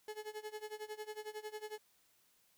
35% pulse tone with tremolo, 427 Hz, G#4, 48 cents sharp, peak -39 dBFS, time 0.08-1.78 s, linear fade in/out 2 ms, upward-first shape sine, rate 11 Hz, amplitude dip 90%, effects white hiss -72 dBFS RMS until 2.57 s

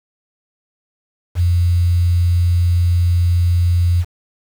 sine tone with quantisation, 87.31 Hz, F2, in tune, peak -11 dBFS, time 1.35-4.05 s, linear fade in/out 50 ms, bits 6, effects none

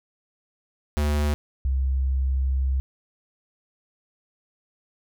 square / sine tone pair in turn, 74 / 66.15 Hz, D2 / C2, +14 / +20 cents, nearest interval major second, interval 194 cents, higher first, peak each -21 / -20 dBFS, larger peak second, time 0.97-1.34 / 1.65-2.8 s, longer second, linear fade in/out 0 ms, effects none

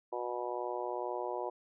harmonic tone, 122.1 Hz, B2, 19 cents flat, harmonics 3 / 4 / 5 / 6 / 7 / 8, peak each -40 / -41 / -41 / -43 / -43 / -42 dBFS, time 0.12-1.5 s, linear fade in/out 10 ms, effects none

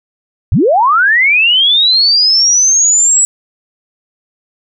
sine linear sweep, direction up, 61 to 7870 Hz, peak -6 dBFS, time 0.52-3.25 s, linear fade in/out 0 ms, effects none

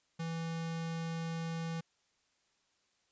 square tone with notch filter, 164.81 Hz, E3, in tune, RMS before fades -38 dBFS, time 0.19-1.81 s, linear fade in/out 10 ms, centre 350 Hz, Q 1.5, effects white hiss -75 dBFS RMS until 3.11 s + resampled to 16000 Hz

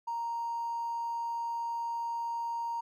triangle tone with hard clipping, 932.3 Hz, A#5, in tune, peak -32 dBFS, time 0.07-2.81 s, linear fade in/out 10 ms, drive 3 dB, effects none

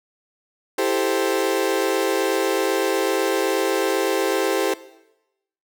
35% pulse chord, A minor seventh, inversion second, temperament equal, 329.6 / 392 / 440 / 523.3 Hz, E4 / G4 / A4 / C5, 0 / 0 / 0 / 0 cents, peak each -25 / -21 / -24 / -23 dBFS, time 0.78-4.74 s, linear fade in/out 5 ms, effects noise-tail reverb RT60 0.9 s tail -17 dB re dry

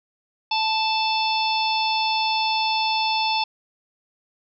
harmonic tone, 880 Hz, A5, in tune, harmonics 1 / 3 / 4 / 5 / 6, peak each -22 / -27 / -28 / -29 / -30 dBFS, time 0.51-3.44 s, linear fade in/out 5 ms, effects none

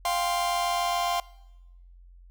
45% pulse chord, F suspended second, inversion none, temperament just, 698.5 / 785.8 / 1047.7 Hz, F5 / G5 / C6, 0 / +4 / +2 cents, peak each -27 / -33 / -29 dBFS, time 0.05-1.2 s, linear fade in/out 2 ms, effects noise-tail reverb RT60 1.0 s tail -23 dB re dry + added 44 Hz sine -48 dBFS peak until 2.3 s

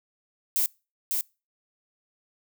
violet noise with echo, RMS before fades -24 dBFS, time 0.56-0.66 s, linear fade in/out 0 ms, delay 550 ms, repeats 1, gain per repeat -3 dB, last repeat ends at 1.21 s, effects noise-tail reverb RT60 0.3 s tail -25 dB re dry

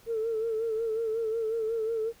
sine tone with vibrato, 448.3 Hz, A4, 32 cents sharp, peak -26 dBFS, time 0.06-2.13 s, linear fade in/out 50 ms, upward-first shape sine, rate 5.5 Hz, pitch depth 55 cents each way, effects tanh soft clip ceiling -22 dBFS + pink hiss -58 dBFS RMS until 2.2 s

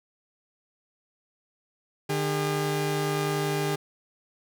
sawtooth tone pair together, 151.22 / 403.7 Hz, D#3 / G#4, -49 / -49 cents, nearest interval octave + perfect fourth, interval 1700 cents, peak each -24 dBFS, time 2.09-3.76 s, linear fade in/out 10 ms, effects none

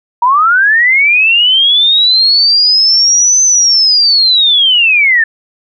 sine linear two-way sweep, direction up then down, 932.3 to 6180 to 1746 Hz, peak -5 dBFS, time 0.22-5.24 s, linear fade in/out 5 ms, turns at 3.43 s, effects none

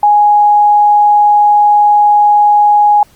sine tone, 830.6 Hz, G#5, in tune, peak -4 dBFS, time 0.03-3.03 s, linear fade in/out 2 ms, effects pink hiss -47 dBFS RMS until 3.15 s + Opus 24 kbps

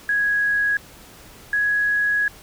sine tone pair in turn, 1661.2 / 1669.6 Hz, G#6 / G#6, 0 / +9 cents, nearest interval unison, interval 9 cents, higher second, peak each -17 dBFS, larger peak neither, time 0.09-0.77 / 1.53-2.28 s, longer second, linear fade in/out 2 ms, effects pink hiss -45 dBFS RMS until 2.42 s

